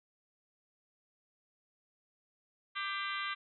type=harmonic tone with a mistuned harmonic; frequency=394 Hz; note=G4; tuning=9 cents sharp; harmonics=3 / 4 / 5 / 6 / 7 / 8 / 9 / 10; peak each=-39 / -41 / -42 / -45 / -47 / -45 / -48 / -48 dBFS; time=2.75-3.35 s; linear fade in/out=20 ms; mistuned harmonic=5; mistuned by=+45 cents; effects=none